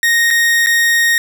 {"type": "tone with dropouts", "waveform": "40% pulse", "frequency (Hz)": 1862, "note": "A#6", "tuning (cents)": -2, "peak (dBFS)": -9, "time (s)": [0.03, 1.18], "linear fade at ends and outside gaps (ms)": 1, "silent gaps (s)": [[0.305, 0.309], [0.662, 0.669]], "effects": []}